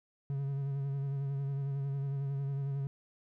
triangle tone with vibrato, 138.5 Hz, C#3, 1 cent flat, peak -30 dBFS, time 0.3-2.87 s, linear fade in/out 0 ms, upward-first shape sine, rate 11 Hz, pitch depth 31 cents each way, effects none

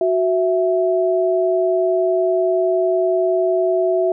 sine tone pair together, 370 / 659.3 Hz, F#4 / E5, 0 / 0 cents, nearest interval minor seventh, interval 1000 cents, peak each -17 dBFS, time 0.01-4.12 s, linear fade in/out 2 ms, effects none

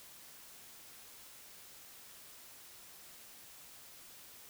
silence, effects white hiss -55 dBFS RMS until 4.49 s

